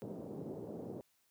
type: band-pass noise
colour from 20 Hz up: white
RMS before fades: -45 dBFS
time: 0.02-1.01 s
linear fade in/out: 0 ms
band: 110 to 510 Hz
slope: 24 dB/octave
effects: white hiss -75 dBFS RMS until 1.3 s + high-pass 60 Hz 12 dB/octave